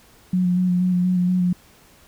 sine tone with vibrato, 180.6 Hz, F#3, 42 cents flat, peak -16 dBFS, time 0.33-1.53 s, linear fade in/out 5 ms, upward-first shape square, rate 4.2 Hz, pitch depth 19 cents each way, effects pink hiss -52 dBFS RMS until 2.07 s

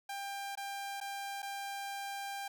sawtooth tone with dropouts, 795 Hz, G5, 24 cents sharp, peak -35 dBFS, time 0.09-2.48 s, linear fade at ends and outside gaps 5 ms, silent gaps 0.554-0.573 / 1.003-1.011 / 1.421-1.427 s, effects none

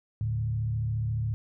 sine tone with frequency modulation, 111.2 Hz, A2, 19 cents sharp, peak -26 dBFS, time 0.21-1.34 s, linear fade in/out 0 ms, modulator 34.3 Hz, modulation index 0.66, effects none

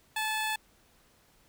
15% pulse tone, 868 Hz, A5, 24 cents flat, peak -23 dBFS, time 0.16-0.56 s, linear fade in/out 5 ms, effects pink hiss -64 dBFS RMS until 1.48 s

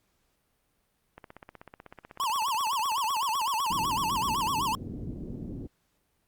click train, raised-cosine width 0.5 ms, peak -29 dBFS, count 54, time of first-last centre 1.18-4.472 s, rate 16.1 Hz
square tone with vibrato, 987.8 Hz, B5, in tune, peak -27 dBFS, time 2.2-4.75 s, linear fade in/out 0 ms, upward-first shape sine, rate 7.9 Hz, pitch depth 240 cents each way
white low-pass noise, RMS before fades -38 dBFS, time 3.7-5.67 s, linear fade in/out 5 ms, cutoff 310 Hz, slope 24 dB/octave
effects pink hiss -73 dBFS RMS until 6.27 s + Opus 48 kbps

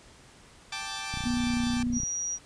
10% pulse chord, G suspended second, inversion none, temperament equal, 784 / 880 / 1174.7 Hz, G5 / A5 / D6, 0 / 0 / 0 cents, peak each -30 / -30 / -29 dBFS, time 0.72-1.83 s, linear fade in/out 5 ms
click train, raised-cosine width 5 ms, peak -24 dBFS, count 28, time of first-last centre 1.14-2.034 s, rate 30.2 Hz
sine tone with vibrato, 240.7 Hz, B3, 44 cents flat, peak -26 dBFS, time 1.25-1.99 s, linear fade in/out 10 ms, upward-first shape triangle, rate 2.1 Hz, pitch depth 13 cents each way
sine tone, 5760 Hz, F#8, 47 cents flat, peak -29 dBFS, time 1.92-2.39 s, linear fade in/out 50 ms
effects pink hiss -54 dBFS RMS until 2.45 s + resampled to 22050 Hz

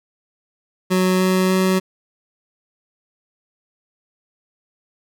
25% pulse tone with pitch steps, 185 / 186.18 / 187.37 Hz, F#3 / F#3 / F#3, 0 / +11 / +22 cents, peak -11 dBFS, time 0.9-1.8 s, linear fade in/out 20 ms, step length 300 ms, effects none

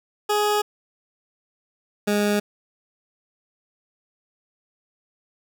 20% pulse tone pair in turn, 417.4 / 206.6 Hz, G#4 / G#3, +9 / -9 cents, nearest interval octave, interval 1218 cents, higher first, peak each -14 dBFS, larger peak neither, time 0.29-0.62 / 2.07-2.4 s, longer neither, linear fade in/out 10 ms, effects none

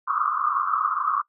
pink band-pass noise, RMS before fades -24 dBFS, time 0.07-1.22 s, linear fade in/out 10 ms, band 1100 to 1300 Hz, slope 96 dB/octave, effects noise-tail reverb RT60 0.1 s tail -21 dB re dry

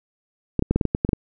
clicks, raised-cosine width 3 ms, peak -6 dBFS, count 10, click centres 0.593 / 0.624 / 0.71 / 0.76 / 0.812 / 0.853 / 0.949 / 1.049 / 1.091 / 1.132 s, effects none

